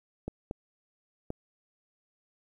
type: clicks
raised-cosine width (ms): 2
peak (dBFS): -21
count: 3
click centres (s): 0.28 / 0.511 / 1.304
effects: 10-bit